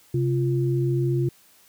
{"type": "tone pair together", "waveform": "sine", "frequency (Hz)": [132.6, 346.9], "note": ["C3", "F4"], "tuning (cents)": [23, -12], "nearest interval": "octave + perfect fourth", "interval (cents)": 1665, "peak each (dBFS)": [-21, -25], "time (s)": [0.14, 1.29], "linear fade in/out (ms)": 5, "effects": ["white hiss -56 dBFS RMS until 1.68 s"]}